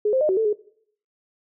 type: tone with pitch steps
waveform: sine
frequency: 420.3 / 524 / 610 / 377.1 / 444 / 419.5 Hz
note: G#4 / C5 / D#5 / F#4 / A4 / G#4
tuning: +21 / +2 / -34 / +33 / +16 / +17 cents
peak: -17 dBFS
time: 0.05-0.53 s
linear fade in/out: 5 ms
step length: 80 ms
effects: noise-tail reverb RT60 0.6 s tail -19 dB re dry